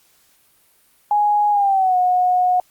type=tone with pitch glide; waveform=sine; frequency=830.6 to 727.3 Hz; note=G#5 to F#5; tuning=0 to -30 cents; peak=-13 dBFS; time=1.11-2.6 s; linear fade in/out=2 ms; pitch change=-230 cents; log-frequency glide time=1.51-1.97 s; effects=white hiss -57 dBFS RMS until 2.7 s + Opus 48 kbps